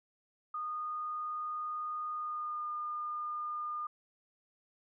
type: tone with pitch glide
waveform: sine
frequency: 1229 to 1212.8 Hz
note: D#6 to D#6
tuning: -22 to -45 cents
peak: -35 dBFS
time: 0.54-3.87 s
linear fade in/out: 5 ms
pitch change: -23 cents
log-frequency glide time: 2.13-2.69 s
effects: none

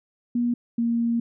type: tone pair in turn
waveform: sine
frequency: 240 / 233.4 Hz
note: B3 / A#3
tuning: -49 / +2 cents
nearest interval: unison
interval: 49 cents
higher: first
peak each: -20 dBFS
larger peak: neither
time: 0.35-0.54 / 0.78-1.2 s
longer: second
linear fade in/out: 5 ms
effects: none

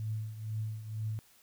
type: tone with tremolo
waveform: sine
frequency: 109 Hz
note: A2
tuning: 16 cents flat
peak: -31 dBFS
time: 0-1.19 s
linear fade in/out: 0 ms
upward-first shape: triangle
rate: 2.1 Hz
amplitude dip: 75%
effects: white hiss -63 dBFS RMS until 1.42 s

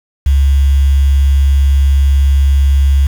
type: tone with quantisation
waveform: sine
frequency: 69 Hz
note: C#2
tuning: 7 cents flat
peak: -6 dBFS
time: 0.26-3.07 s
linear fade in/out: 5 ms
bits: 5
effects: none

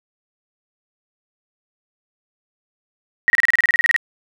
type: tone bursts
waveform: sine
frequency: 1887 Hz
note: A#6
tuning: 21 cents sharp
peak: -11 dBFS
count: 14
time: 3.28-3.963 s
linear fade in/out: 0 ms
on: 20 ms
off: 31 ms
effects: none

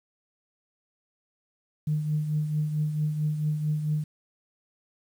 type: tone with tremolo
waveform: sine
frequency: 152 Hz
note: D#3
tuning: 40 cents flat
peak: -21 dBFS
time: 1.87-4.04 s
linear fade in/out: 5 ms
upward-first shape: triangle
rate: 4.5 Hz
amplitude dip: 60%
effects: tanh soft clip ceiling -17 dBFS + 9-bit

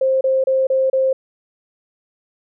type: tone bursts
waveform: sine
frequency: 528 Hz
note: C5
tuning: 16 cents sharp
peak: -13 dBFS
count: 5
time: 0.01-1.13 s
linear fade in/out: 5 ms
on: 200 ms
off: 30 ms
effects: none

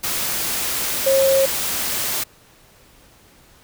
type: tone in noise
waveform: sine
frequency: 539 Hz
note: C#5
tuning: 49 cents flat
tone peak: -13 dBFS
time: 1.06-1.46 s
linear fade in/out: 10 ms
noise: white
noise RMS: -23 dBFS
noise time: 0.03-2.24 s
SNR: +7 dB
effects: pink hiss -51 dBFS RMS until 3.63 s

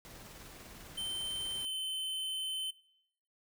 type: noise with tremolo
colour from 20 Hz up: pink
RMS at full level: -50 dBFS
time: 0.05-1.65 s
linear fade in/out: 0 ms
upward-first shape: sine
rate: 20 Hz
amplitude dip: 30%
type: tone with pitch glide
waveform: square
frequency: 3100 to 3066 Hz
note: G7 to G7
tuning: -20 to -39 cents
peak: -36 dBFS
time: 0.97-2.71 s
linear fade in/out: 10 ms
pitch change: -19 cents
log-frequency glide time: 1.56-1.69 s
effects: noise-tail reverb RT60 0.8 s tail -22 dB re dry

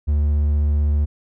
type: tone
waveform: triangle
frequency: 73.7 Hz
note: D2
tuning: 7 cents sharp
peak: -13 dBFS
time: 0.07-1.06 s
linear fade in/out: 20 ms
effects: none

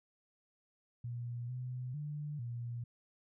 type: tone with pitch steps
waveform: sine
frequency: 120 / 125.9 / 148.2 / 119.2 Hz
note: B2 / B2 / D3 / A#2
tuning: -49 / +34 / +16 / +39 cents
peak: -38 dBFS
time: 1.04-2.84 s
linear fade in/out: 5 ms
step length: 450 ms
effects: none

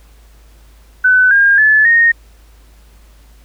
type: tone with pitch steps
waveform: sine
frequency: 1506 / 1614.1 / 1729.9 / 1854.1 Hz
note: F#6 / G#6 / A6 / A#6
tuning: +30 / -50 / -30 / -10 cents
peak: -6 dBFS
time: 1.04-2.12 s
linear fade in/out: 10 ms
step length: 270 ms
effects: added 53 Hz sine -41 dBFS peak until 3.44 s + pink hiss -51 dBFS RMS until 3.44 s

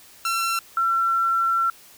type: tone pair in turn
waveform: sawtooth / sine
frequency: 1353 / 1353 Hz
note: E6 / E6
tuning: +45 / +45 cents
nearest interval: unison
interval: 0 cents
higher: neither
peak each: -18 dBFS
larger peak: neither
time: 0.25-0.59 / 0.77-1.7 s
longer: second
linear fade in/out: 2 ms
effects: white hiss -49 dBFS RMS until 1.97 s

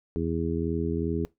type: harmonic tone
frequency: 82.6 Hz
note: E2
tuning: 4 cents sharp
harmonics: 1 / 2 / 3 / 4 / 5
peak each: -32 / -32 / -32 / -32 / -32 dBFS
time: 0.16-1.25 s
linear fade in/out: 0 ms
effects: noise-tail reverb RT60 0.2 s tail -22 dB re dry

